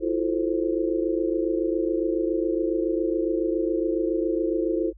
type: chord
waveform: sine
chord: F major seventh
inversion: third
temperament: equal with one note detuned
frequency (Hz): 329.6 / 356.8 / 440 / 523.3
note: E4 / F4 / A4 / C5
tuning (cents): 0 / +37 / 0 / 0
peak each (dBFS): -25 / -27 / -29 / -30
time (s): 0-4.93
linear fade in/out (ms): 50
effects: added 50 Hz sine -45 dBFS peak until 4.97 s